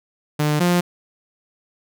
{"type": "tone pair in turn", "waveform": "sawtooth", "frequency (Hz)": [150.1, 176.27], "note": ["D3", "F3"], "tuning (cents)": [38, 16], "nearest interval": "minor third", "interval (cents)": 278, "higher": "second", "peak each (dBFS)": [-13, -11], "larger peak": "second", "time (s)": [[0.39, 0.6], [0.6, 0.81]], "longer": "neither", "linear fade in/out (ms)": 10, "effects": []}